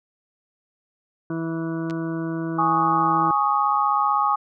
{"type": "harmonic tone", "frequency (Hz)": 163.8, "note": "E3", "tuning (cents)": -11, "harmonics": [1, 2, 3, 4, 6, 7, 8, 9], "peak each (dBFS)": [-29, -26, -41, -38, -42, -41, -47, -40], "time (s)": [1.3, 3.31], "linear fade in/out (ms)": 2}
{"type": "clicks", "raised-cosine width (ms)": 0.2, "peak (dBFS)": -22, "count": 2, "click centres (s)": [1.899, 1.908]}
{"type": "chord", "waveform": "sine", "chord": "Ab suspended fourth", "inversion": "none", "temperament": "equal", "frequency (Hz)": [830.6, 1108.7, 1244.5], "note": ["Ab5", "Db6", "Eb6"], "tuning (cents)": [0, 0, 0], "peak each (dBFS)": -22, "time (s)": [2.58, 4.36], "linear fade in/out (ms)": 10}
{"effects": []}